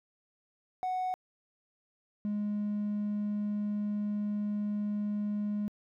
triangle tone pair in turn, 740 / 207.7 Hz, F#5 / G#3, 0 / 0 cents, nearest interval octave + minor seventh, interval 2200 cents, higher first, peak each -27 dBFS, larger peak neither, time 0.83-1.14 / 2.25-5.68 s, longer second, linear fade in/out 0 ms, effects tanh soft clip ceiling -25 dBFS

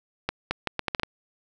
accelerating click train, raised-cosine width 0.3 ms, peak -9 dBFS, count 8, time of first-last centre 0.29-1.033 s, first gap 220 ms, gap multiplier 0.74, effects none

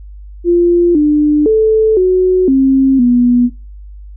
sine tone with pitch steps, 347.2 / 298.4 / 437.9 / 369 / 267.6 / 244.1 Hz, F4 / D4 / A4 / F#4 / C4 / B3, -10 / +28 / -8 / -5 / +39 / -20 cents, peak -6 dBFS, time 0.44-3.5 s, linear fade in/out 50 ms, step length 510 ms, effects noise-tail reverb RT60 0.3 s tail -19 dB re dry + added 50 Hz sine -29 dBFS peak until 4.16 s

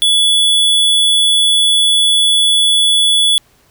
square tone, 3420 Hz, A7, 50 cents flat, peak -9 dBFS, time 0.02-3.38 s, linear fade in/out 0 ms, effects pink hiss -52 dBFS RMS until 3.7 s

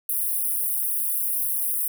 white high-pass noise, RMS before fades -25 dBFS, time 0.09-1.88 s, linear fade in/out 2 ms, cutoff 9300 Hz, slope 96 dB/octave, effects none

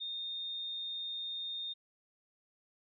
sine tone, 3661 Hz, A#7, 32 cents flat, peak -37 dBFS, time 0-1.74 s, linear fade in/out 20 ms, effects none

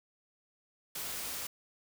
white noise, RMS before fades -39 dBFS, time 0.95-1.47 s, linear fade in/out 5 ms, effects none

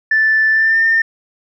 sine tone with pitch glide, 1760 to 1808.4 Hz, A6 to A6, 0 to +47 cents, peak -9 dBFS, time 0.11-1.02 s, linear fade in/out 5 ms, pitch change +47 cents, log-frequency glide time 0.51-0.83 s, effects tanh soft clip ceiling -5 dBFS

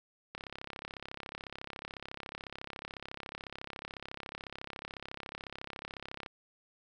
click train, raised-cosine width 0.3 ms, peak -25 dBFS, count 202, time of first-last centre 0.35-6.262 s, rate 34 Hz, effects none

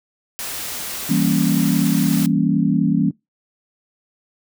white noise, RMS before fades -28 dBFS, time 0.39-2.26 s, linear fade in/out 0 ms
sine chord, E diminished seventh, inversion none, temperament equal, 164.81 / 196 / 233.1 / 277.2 Hz, E3 / G3 / Bb3 / Db4, 0 / 0 / 0 / 0 cents, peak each -20 dBFS, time 1.09-3.11 s, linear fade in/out 10 ms
effects noise-tail reverb RT60 0.2 s tail -23 dB re dry

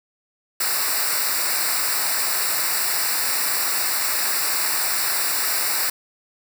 white noise with comb filter, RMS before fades -22 dBFS, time 0.6-5.9 s, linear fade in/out 5 ms, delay 0.31 ms, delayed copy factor -0.95, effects none

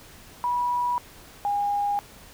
sine tone pair in turn, 975 / 814.4 Hz, B5 / G#5, -23 / -34 cents, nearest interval minor third, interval 311 cents, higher first, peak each -22 dBFS, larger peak neither, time 0.44-0.98 / 1.45-1.99 s, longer neither, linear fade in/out 0 ms, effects pink hiss -48 dBFS RMS until 2.33 s

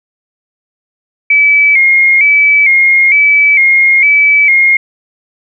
sine tone with vibrato, 2218 Hz, C#7, in tune, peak -4 dBFS, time 1.3-4.77 s, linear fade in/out 5 ms, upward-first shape square, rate 1.1 Hz, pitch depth 62 cents each way, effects none

